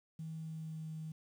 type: tone with pitch glide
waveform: triangle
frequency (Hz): 160.1 to 157.99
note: D#3 to D#3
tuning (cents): +50 to +27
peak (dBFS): -37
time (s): 0.19-1.12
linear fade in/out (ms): 5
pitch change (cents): -23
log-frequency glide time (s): 0.36-0.91
effects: tanh soft clip ceiling -39 dBFS + 11-bit